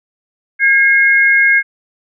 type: tone pair together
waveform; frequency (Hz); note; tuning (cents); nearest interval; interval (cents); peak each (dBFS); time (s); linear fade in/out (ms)
sine; 1627.9 / 2153; G#6 / C7; -35 / +49; perfect fourth; 484; -10; 0.59-1.63; 50
effects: none